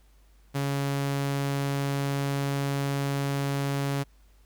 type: tone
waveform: sawtooth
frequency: 139.7 Hz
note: C#3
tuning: 14 cents sharp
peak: -22 dBFS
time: 0.54-4.04 s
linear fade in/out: 20 ms
effects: added 50 Hz sine -55 dBFS peak until 4.45 s + pink hiss -66 dBFS RMS until 4.45 s